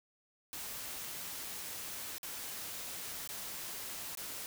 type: noise with dropouts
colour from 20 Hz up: white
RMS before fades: -43 dBFS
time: 0.53-4.46 s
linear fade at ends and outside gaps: 0 ms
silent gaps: 2.182-2.231 / 3.275-3.29 / 4.151-4.173 s
effects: none